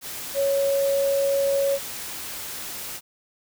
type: tone in noise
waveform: sine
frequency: 554.4 Hz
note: C#5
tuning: in tune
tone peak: -19 dBFS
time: 0.34-1.79 s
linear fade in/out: 50 ms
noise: white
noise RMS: -34 dBFS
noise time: 0.01-3.01 s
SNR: +12 dB
effects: none